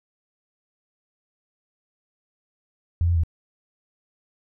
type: tone with pitch steps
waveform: sine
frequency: 85.2 / 86 / 81.9 Hz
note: F2 / F2 / E2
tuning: -42 / -26 / -11 cents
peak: -17 dBFS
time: 3.01-3.235 s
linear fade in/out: 0 ms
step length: 75 ms
effects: none